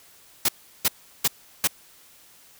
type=noise bursts; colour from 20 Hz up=white; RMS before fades=-20 dBFS; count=4; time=0.45-1.674 s; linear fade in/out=5 ms; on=36 ms; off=360 ms; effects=white hiss -53 dBFS RMS until 2.59 s